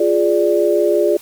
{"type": "chord", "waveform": "sine", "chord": "D diminished", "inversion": "first", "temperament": "equal", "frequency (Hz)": [349.2, 415.3, 587.3], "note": ["F4", "Ab4", "D5"], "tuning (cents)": [0, 0, 0], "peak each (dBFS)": -16, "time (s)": [0, 1.17], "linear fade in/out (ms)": 5, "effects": ["white hiss -41 dBFS RMS until 1.21 s", "Opus 48 kbps"]}